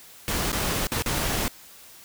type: noise with dropouts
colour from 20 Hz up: pink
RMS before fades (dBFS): -26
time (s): 0.28-1.48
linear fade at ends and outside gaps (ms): 0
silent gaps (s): 0.518-0.529 / 0.87-0.919 / 1.022-1.061
effects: white hiss -48 dBFS RMS until 2.04 s